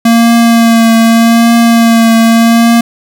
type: tone with vibrato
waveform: square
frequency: 230 Hz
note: A#3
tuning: 23 cents flat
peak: -4 dBFS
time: 0.05-2.81 s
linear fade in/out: 5 ms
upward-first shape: triangle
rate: 0.83 Hz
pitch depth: 25 cents each way
effects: none